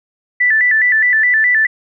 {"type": "tone with vibrato", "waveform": "sine", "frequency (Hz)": 1864.7, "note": "A#6", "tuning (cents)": 0, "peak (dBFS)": -9, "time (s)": [0.4, 1.67], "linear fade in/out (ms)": 10, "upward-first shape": "square", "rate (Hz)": 4.8, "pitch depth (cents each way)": 100, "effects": []}